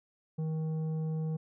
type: tone with tanh clipping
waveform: sine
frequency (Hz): 158.2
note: D#3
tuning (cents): +29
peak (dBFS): -32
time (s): 0.38-1.37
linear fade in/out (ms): 10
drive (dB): 8
effects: none